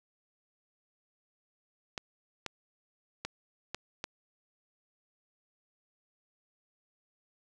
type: clicks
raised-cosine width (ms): 0.2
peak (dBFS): -18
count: 5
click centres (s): 1.978 / 2.463 / 3.25 / 3.746 / 4.041
effects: none